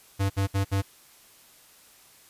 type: tone bursts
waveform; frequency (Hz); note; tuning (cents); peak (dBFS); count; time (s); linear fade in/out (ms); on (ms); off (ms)
square; 98; G2; 0; -23; 4; 0.19-0.822; 20; 110; 64
effects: white hiss -55 dBFS RMS until 2.29 s + resampled to 32000 Hz